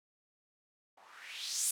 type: noise with low-pass filter sweep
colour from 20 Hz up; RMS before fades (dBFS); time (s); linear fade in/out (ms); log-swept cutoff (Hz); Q
violet; -39; 0.97-1.71; 5; 730 to 10000; 2.8
effects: none